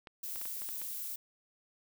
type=clicks; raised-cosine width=0.3 ms; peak=-31 dBFS; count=7; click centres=0.072 / 0.359 / 0.415 / 0.455 / 0.619 / 0.69 / 0.817 s
type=noise; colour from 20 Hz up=violet; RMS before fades=-40 dBFS; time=0.23-1.16 s; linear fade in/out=5 ms
effects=none